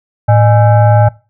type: tone with frequency modulation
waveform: sine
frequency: 110 Hz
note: A2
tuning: in tune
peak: -4 dBFS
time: 0.28-1.09 s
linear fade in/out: 10 ms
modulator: 719 Hz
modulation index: 0.82
effects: noise-tail reverb RT60 0.3 s tail -21 dB re dry

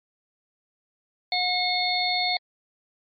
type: harmonic tone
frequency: 723 Hz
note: F#5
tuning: 40 cents flat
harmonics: 1 / 3 / 5 / 6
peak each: -27 / -28 / -29 / -26 dBFS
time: 1.32-2.37 s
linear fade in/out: 2 ms
effects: MP3 48 kbps

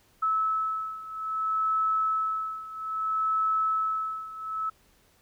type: beating tone pair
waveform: sine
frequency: 1301 / 1301.61 Hz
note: E6 / E6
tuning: -23 / -22 cents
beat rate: 0.61 Hz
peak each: -27 / -30 dBFS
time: 0.22-4.7 s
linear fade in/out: 10 ms
effects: pink hiss -63 dBFS RMS until 5.21 s

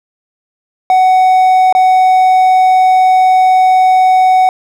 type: tone with dropouts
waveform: triangle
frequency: 746 Hz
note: F#5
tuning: 14 cents sharp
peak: -3 dBFS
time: 0.9-4.49 s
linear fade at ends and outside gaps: 1 ms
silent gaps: 1.726-1.75 s
effects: none

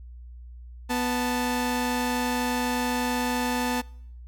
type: tone pair together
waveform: sawtooth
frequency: 246.9 / 880 Hz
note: B3 / A5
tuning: 0 / 0 cents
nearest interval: octave + minor seventh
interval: 2200 cents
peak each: -22 / -25 dBFS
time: 0.89-3.82 s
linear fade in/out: 20 ms
effects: noise-tail reverb RT60 0.7 s tail -25 dB re dry + added 60 Hz sine -40 dBFS peak until 4.27 s

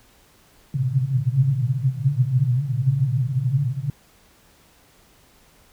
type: band-pass noise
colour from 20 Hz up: pink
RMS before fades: -21 dBFS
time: 0.74-3.9 s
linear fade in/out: 2 ms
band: 120 to 140 Hz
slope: 96 dB/octave
effects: pink hiss -55 dBFS RMS until 5.72 s

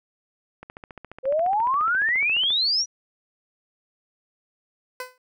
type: click train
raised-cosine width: 0.5 ms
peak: -24 dBFS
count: 28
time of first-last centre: 0.63-2.505 s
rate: 14.4 Hz
type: exponential sweep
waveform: sine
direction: up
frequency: 508 to 5920 Hz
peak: -19 dBFS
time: 1.23-2.86 s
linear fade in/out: 50 ms
type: tone with exponential decay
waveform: 15% pulse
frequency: 506 Hz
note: B4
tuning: 42 cents sharp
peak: -21 dBFS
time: 5-5.18 s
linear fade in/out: 2 ms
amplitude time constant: 39 ms
effects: none

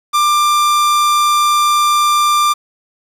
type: tone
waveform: 45% pulse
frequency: 1188 Hz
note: D6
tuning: 20 cents sharp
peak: -10 dBFS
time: 0.13-2.54 s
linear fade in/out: 20 ms
effects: low-pass 12000 Hz 12 dB/octave + 7-bit

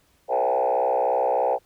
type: tone with frequency modulation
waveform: sine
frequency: 659.3 Hz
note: E5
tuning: in tune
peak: -18 dBFS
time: 0.28-1.59 s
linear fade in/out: 50 ms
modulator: 63.2 Hz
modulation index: 3.2
effects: tanh soft clip ceiling -14 dBFS + pink hiss -63 dBFS RMS until 1.65 s

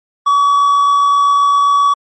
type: tone with amplitude modulation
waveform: triangle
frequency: 1136 Hz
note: C#6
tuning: 42 cents sharp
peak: -5 dBFS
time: 0.26-1.94 s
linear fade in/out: 10 ms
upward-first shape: sine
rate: 67.6 Hz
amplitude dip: 25%
effects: MP3 32 kbps

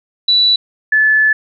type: tone pair in turn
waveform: sine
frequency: 3951 / 1732.7 Hz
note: B7 / A6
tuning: 0 / -27 cents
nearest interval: octave + major second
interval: 1427 cents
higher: first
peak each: -8 dBFS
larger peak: neither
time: 0.28-0.56 / 0.92-1.33 s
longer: second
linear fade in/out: 5 ms
effects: none

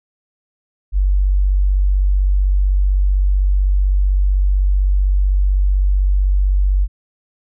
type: tone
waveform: sine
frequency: 47.89 Hz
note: G1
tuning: 40 cents flat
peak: -11 dBFS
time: 0.92-6.88 s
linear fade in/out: 50 ms
effects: none

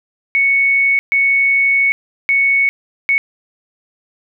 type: tone bursts at uneven times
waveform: sine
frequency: 2217 Hz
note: C#7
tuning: in tune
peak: -10 dBFS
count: 4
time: 0.35-0.99 / 1.12-1.92 / 2.29-2.69 / 3.09-3.18 s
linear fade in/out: 0 ms
effects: none

